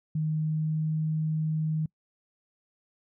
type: tone with pitch glide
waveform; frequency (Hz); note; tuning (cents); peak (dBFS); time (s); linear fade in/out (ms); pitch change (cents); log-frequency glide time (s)
sine; 155.56 to 156.55; D#3 to D#3; 0 to +11; -25; 0.15-1.86; 5; +11; 0.38-0.95
effects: noise-tail reverb RT60 0.1 s tail -26 dB re dry